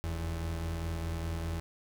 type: tone pair together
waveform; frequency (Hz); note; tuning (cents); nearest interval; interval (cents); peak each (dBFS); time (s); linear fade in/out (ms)
35% pulse; 43.7 / 82.5; F1 / E2; +2 / +2; major seventh; 1100; -39 / -32; 0.04-1.6; 0
effects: none